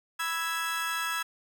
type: chord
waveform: 30% pulse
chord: E major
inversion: second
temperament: equal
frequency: 987.8 / 1318.5 / 1661.2 Hz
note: B5 / E6 / G#6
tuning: 0 / 0 / 0 cents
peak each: -35 / -30 / -30 dBFS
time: 0.19-1.23 s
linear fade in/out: 10 ms
effects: none